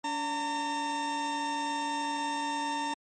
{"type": "tone pair together", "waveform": "40% pulse", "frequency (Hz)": [286.4, 910.4], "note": ["D4", "A#5"], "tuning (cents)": [-43, -41], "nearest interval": "octave + minor sixth", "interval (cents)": 2002, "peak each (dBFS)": [-36, -30], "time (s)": [0.04, 2.94], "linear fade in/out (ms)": 5, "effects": ["MP3 32 kbps"]}